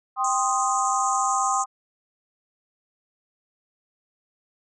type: chord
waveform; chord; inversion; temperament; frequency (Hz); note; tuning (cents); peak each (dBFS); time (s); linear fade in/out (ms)
sine; C minor; second; equal; 784 / 1046.5 / 1244.5; G5 / C6 / Eb6; 0 / 0 / 0; -25; 0.16-1.66; 50
type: band-pass noise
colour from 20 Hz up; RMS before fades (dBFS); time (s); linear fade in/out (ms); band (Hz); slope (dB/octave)
pink; -32; 0.24-1.64; 5; 6400 to 7900; 96
effects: none